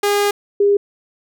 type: tone pair in turn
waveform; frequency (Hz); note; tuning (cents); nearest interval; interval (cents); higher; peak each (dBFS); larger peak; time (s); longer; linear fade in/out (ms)
sawtooth / sine; 408.2 / 404.7; G#4 / G#4; -30 / -45; unison; 15; first; -10; neither; 0.03-0.31 / 0.6-0.77; first; 5
effects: none